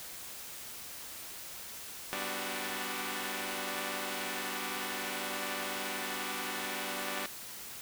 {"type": "chord", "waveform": "5% pulse", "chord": "G major seventh", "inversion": "none", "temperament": "equal with one note detuned", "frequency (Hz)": [196, 250.1, 293.7, 370], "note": ["G3", "B3", "D4", "F#4"], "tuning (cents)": [0, 22, 0, 0], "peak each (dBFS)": -30, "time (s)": [2.13, 7.26], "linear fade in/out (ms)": 0, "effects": ["white hiss -45 dBFS RMS until 7.81 s"]}